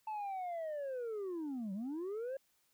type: linear two-way sweep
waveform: sine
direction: down then up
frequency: 880 to 185 to 550 Hz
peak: -35 dBFS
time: 0.07-2.37 s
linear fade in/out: 5 ms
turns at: 1.73 s
effects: tanh soft clip ceiling -37 dBFS + white hiss -75 dBFS RMS until 2.73 s